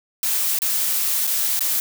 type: noise with dropouts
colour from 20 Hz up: blue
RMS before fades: -21 dBFS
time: 0.23-1.8 s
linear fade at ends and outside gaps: 1 ms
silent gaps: 0.588-0.619 / 1.269-1.274 / 1.593-1.607 s
effects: none